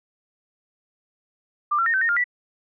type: tone with pitch steps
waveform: sine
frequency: 1189 / 1358 / 1841 / 1540 / 1843 / 1406 / 1960 Hz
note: D6 / F6 / A#6 / G6 / A#6 / F6 / B6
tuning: +21 / -49 / -22 / -31 / -20 / +11 / -14 cents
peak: -18 dBFS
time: 1.71-2.242 s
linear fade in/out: 10 ms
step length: 76 ms
effects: none